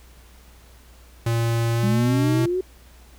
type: tone with pitch glide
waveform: square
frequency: 115.9 to 125.66 Hz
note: A#2 to B2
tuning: -10 to +30 cents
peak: -20 dBFS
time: 1.26-2.46 s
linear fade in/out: 5 ms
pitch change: +140 cents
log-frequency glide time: 1.73-2.29 s
type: linear sweep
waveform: sine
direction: up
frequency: 192.5 to 377.8 Hz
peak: -20 dBFS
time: 1.83-2.61 s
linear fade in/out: 5 ms
effects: added 60 Hz sine -47 dBFS peak until 3.18 s + pink hiss -53 dBFS RMS until 3.18 s